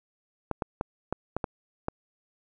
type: clicks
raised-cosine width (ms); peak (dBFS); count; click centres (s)
1; -14; 7; 0.513 / 0.622 / 0.811 / 1.126 / 1.366 / 1.442 / 1.884
effects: none